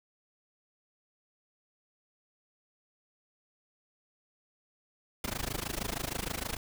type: noise with amplitude modulation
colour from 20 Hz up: pink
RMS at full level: -32 dBFS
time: 5.24-6.57 s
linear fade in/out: 2 ms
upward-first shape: sine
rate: 26.4 Hz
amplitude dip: 95%
effects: none